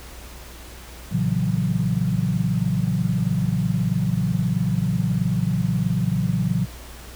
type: chord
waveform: sine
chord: F# dominant seventh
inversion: first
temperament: just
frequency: 115.62 / 138.75 / 166.5 / 185 Hz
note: A#2 / C#3 / E3 / F#3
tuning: -14 / +2 / +18 / 0 cents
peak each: -25 / -25 / -24 / -24 dBFS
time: 1.11-6.66 s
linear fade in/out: 20 ms
effects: added 60 Hz sine -40 dBFS peak until 7.15 s + pink hiss -42 dBFS RMS until 7.15 s